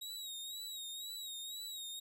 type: tone with vibrato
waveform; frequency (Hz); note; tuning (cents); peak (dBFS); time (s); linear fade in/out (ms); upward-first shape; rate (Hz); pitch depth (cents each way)
sawtooth; 3805; A#7; +35; -40; 0.01-2; 10; sine; 2; 66
effects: none